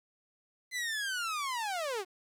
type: linear sweep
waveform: sawtooth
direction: down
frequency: 2046 to 350 Hz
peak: -29 dBFS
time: 0.71-2.05 s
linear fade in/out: 50 ms
effects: low-pass 11000 Hz 12 dB/octave + 10-bit